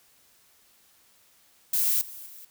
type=noise with level steps; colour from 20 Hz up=violet; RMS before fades=-24 / -42 / -46 dBFS; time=1.73-2.45 s; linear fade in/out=5 ms; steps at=2.01 / 2.26 s; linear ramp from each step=5 ms; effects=white hiss -61 dBFS RMS until 2.5 s